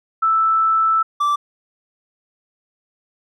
sine / triangle tone pair in turn, 1319 / 1167.3 Hz, E6 / D6, +1 / -11 cents, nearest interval major second, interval 212 cents, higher first, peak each -13 dBFS, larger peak neither, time 0.22-1.03 / 1.2-1.36 s, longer first, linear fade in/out 10 ms, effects none

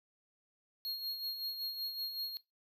square tone with tremolo, 4277 Hz, C8, 37 cents sharp, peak -36 dBFS, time 0.85-2.37 s, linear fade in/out 0 ms, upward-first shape sine, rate 5.3 Hz, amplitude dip 55%, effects noise-tail reverb RT60 0.2 s tail -20 dB re dry

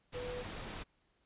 sine tone in noise, 493.9 Hz, B4, in tune, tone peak -40 dBFS, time 0.14-0.43 s, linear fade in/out 20 ms, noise pink, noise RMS -44 dBFS, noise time 0.12-0.84 s, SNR +1 dB, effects pink hiss -75 dBFS RMS until 1.25 s + resampled to 8000 Hz

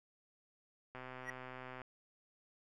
click train, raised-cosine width 0.5 ms, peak -33 dBFS, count 112, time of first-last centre 0.95-1.817 s, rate 128 Hz
triangle tone with exponential growth, 1915 Hz, A#6, 46 cents sharp, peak -35 dBFS, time 1.21-1.3 s, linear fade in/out 2 ms, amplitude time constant 19 ms
effects none

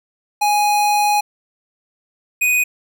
square tone pair in turn, 830.6 / 2489 Hz, G#5 / D#7, 0 / 0 cents, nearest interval octave + perfect fifth, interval 1900 cents, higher second, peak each -14 dBFS, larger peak neither, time 0.41-1.21 / 2.41-2.64 s, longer first, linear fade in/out 10 ms, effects none

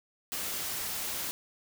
white noise, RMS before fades -35 dBFS, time 0.32-1.31 s, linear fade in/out 0 ms, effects none

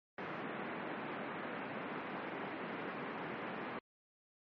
pink band-pass noise, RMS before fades -43 dBFS, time 0.18-3.79 s, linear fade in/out 2 ms, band 180 to 2300 Hz, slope 24 dB/octave, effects MP3 32 kbps

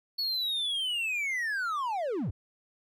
triangle linear sweep, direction down, 4435 to 65 Hz, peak -27 dBFS, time 0.18-2.31 s, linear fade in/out 10 ms, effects none

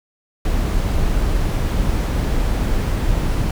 brown noise, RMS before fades -18 dBFS, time 0.45-3.51 s, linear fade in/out 2 ms, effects none

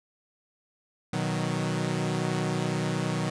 sawtooth chord, B major, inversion none, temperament equal, 123.47 / 155.56 / 185 Hz, B2 / D#3 / F#3, 0 / 0 / 0 cents, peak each -28 / -26 / -27 dBFS, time 1.13-3.3 s, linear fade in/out 5 ms, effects resampled to 22050 Hz

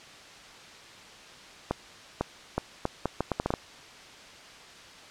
accelerating click train, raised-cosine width 1 ms, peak -12 dBFS, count 11, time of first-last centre 1.71-3.538 s, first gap 500 ms, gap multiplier 0.74, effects white hiss -48 dBFS RMS until 5.1 s + low-pass 5000 Hz 12 dB/octave

